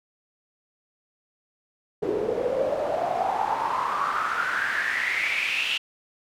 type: noise with band-pass filter sweep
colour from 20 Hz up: pink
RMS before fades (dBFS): -26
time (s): 2.02-5.78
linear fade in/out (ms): 10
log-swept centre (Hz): 400 to 2900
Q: 7.7
effects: none